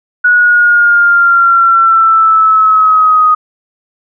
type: exponential sweep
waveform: sine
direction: down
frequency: 1466 to 1244.5 Hz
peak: -4 dBFS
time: 0.24-3.35 s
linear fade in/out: 10 ms
effects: none